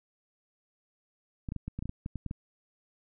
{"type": "clicks", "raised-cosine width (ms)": 5, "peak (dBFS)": -23, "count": 12, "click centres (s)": [1.488, 1.521, 1.563, 1.68, 1.79, 1.825, 1.856, 1.894, 2.061, 2.157, 2.263, 2.311], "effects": []}